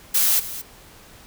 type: noise with echo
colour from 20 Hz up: blue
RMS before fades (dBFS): -18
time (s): 0.14-0.4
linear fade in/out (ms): 10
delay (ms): 220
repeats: 1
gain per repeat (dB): -14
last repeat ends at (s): 0.62
effects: pink hiss -47 dBFS RMS until 1.26 s